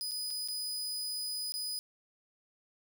sawtooth tone with dropouts, 4978 Hz, D#8, in tune, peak -32 dBFS, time 0.01-1.79 s, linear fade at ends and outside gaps 0 ms, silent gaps 0.111-0.117 / 0.305-0.309 / 0.476-0.485 / 1.521-1.54 s, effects none

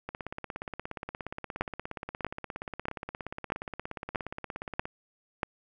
two click trains, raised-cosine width 0.5 ms, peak -21 / -13 dBFS, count 82 / 7, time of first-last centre 0.09-4.855 / 1.61-5.432 s, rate 17 / 1.57 Hz, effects none

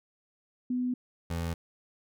sine / 25% pulse tone pair in turn, 249.5 / 83.99 Hz, B3 / E2, +18 / +33 cents, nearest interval octave + perfect fifth, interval 1885 cents, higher first, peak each -27 / -27 dBFS, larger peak neither, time 0.7-0.94 / 1.3-1.54 s, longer neither, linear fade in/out 5 ms, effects none

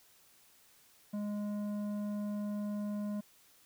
triangle tone with tanh clipping, 207 Hz, G#3, 5 cents flat, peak -36 dBFS, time 1.13-3.21 s, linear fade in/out 10 ms, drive 14 dB, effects white hiss -64 dBFS RMS until 3.65 s

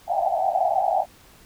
pink band-pass noise, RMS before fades -22 dBFS, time 0.07-1.06 s, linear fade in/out 50 ms, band 650 to 810 Hz, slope 96 dB/octave, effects pink hiss -52 dBFS RMS until 1.45 s

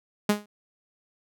sawtooth tone with exponential decay, 207.7 Hz, G#3, in tune, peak -13 dBFS, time 0.29-0.46 s, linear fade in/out 5 ms, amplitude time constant 36 ms, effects none

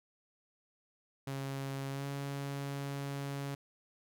sawtooth tone with pitch glide, 136.6 to 139.95 Hz, C#3 to C#3, -25 to +17 cents, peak -33 dBFS, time 1.27-3.55 s, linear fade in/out 5 ms, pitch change +42 cents, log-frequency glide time 1.91-2.05 s, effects none

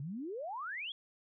sine exponential sweep, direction up, 130 to 3426 Hz, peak -38 dBFS, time 0-0.92 s, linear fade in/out 2 ms, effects none

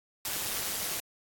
white noise with amplitude modulation, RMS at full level -30 dBFS, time 0.25-1 s, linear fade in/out 2 ms, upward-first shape sine, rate 206 Hz, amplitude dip 75%, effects AAC 64 kbps

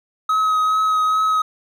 triangle tone with vibrato, 1272 Hz, D#6, 38 cents sharp, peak -13 dBFS, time 0.29-1.42 s, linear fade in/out 5 ms, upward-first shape triangle, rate 2.4 Hz, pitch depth 17 cents each way, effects none

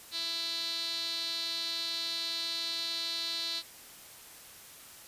sawtooth tone with band-pass filter, 333 Hz, E4, 18 cents sharp, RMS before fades -35 dBFS, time 0.11-3.63 s, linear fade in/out 50 ms, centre 4100 Hz, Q 8.5, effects white hiss -51 dBFS RMS until 5.07 s + resampled to 32000 Hz

